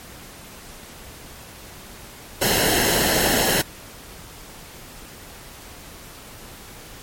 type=noise with comb filter; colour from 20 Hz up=pink; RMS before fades=-19 dBFS; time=2.41-3.62 s; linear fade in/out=10 ms; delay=0.84 ms; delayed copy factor=-0.65; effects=pink hiss -41 dBFS RMS until 7.02 s + MP3 64 kbps

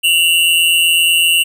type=tone pair together; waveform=square; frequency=2745 / 2913 Hz; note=F7 / F#7; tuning=-31 / -28 cents; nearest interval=minor second; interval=103 cents; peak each=-13 dBFS; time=0.03-1.44 s; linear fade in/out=20 ms; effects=none

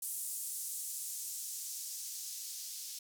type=noise with band-pass filter sweep; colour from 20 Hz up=violet; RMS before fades=-42 dBFS; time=0.02-2.99 s; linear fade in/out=5 ms; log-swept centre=8900 to 4900 Hz; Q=1.4; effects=none

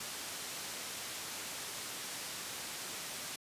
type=low-pass noise; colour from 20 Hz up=white; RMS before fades=-43 dBFS; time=0-3.36 s; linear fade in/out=5 ms; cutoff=9000 Hz; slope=12 dB/octave; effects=high-pass 100 Hz 12 dB/octave + resampled to 32000 Hz

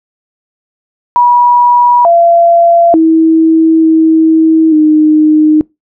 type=tone with pitch steps; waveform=sine; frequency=969 / 682 / 322.7 / 320.5 / 307.5 Hz; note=B5 / F5 / E4 / E4 / D#4; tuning=-33 / -41 / -37 / -49 / -20 cents; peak=-3 dBFS; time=1.16-5.61 s; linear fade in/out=0 ms; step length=890 ms; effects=noise-tail reverb RT60 0.2 s tail -24 dB re dry

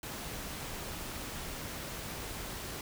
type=noise; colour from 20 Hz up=pink; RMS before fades=-41 dBFS; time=0.03-2.81 s; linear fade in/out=2 ms; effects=none

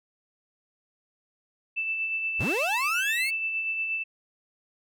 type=tone with tremolo; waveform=sine; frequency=2647 Hz; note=E7; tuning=7 cents sharp; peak=-25 dBFS; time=1.76-4.04 s; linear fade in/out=20 ms; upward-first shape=sine; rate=8.4 Hz; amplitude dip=35%
type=linear sweep; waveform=35% pulse; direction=up; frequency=43.65 to 2252 Hz; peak=-25 dBFS; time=2.39-3.31 s; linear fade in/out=20 ms
effects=none

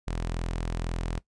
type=tone; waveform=sawtooth; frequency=42 Hz; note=E1; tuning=33 cents sharp; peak=-25 dBFS; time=0.07-1.19 s; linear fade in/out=10 ms; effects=noise-tail reverb RT60 0.1 s tail -18 dB re dry + resampled to 22050 Hz

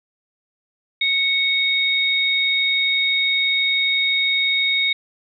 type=tone pair together; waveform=sine; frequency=2217 / 3729 Hz; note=C#7 / A#7; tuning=0 / 0 cents; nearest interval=major sixth; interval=900 cents; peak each=-19 dBFS; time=1.01-4.93 s; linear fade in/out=5 ms; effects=none

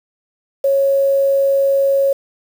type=tone with quantisation; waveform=sine; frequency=550 Hz; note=C#5; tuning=14 cents flat; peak=-11 dBFS; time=0.64-2.13 s; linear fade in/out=5 ms; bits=6; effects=none

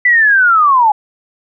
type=linear sweep; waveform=sine; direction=down; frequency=2000 to 821 Hz; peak=-6 dBFS; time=0.05-0.92 s; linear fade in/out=5 ms; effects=none

